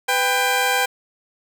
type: tone pair together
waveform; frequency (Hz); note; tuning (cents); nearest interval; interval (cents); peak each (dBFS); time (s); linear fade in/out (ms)
15% pulse; 499.6 / 793; B4 / G5; +20 / +20; minor sixth; 800; -16 / -12; 0.08-0.86; 10
effects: none